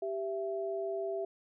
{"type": "tone pair together", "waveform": "sine", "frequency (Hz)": [391.6, 665.1], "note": ["G4", "E5"], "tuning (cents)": [-2, 15], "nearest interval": "major sixth", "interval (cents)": 917, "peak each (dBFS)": [-35, -36], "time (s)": [0.02, 1.25], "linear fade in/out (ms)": 5, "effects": []}